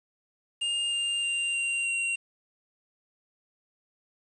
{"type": "tone with pitch steps", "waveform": "square", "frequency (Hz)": [2818, 2802, 2786, 2770, 2754], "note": ["F7", "F7", "F7", "F7", "F7"], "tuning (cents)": [15, 5, -5, -15, -25], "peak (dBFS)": -27, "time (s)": [0.61, 2.16], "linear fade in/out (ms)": 10, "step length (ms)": 310, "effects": ["resampled to 22050 Hz", "9-bit"]}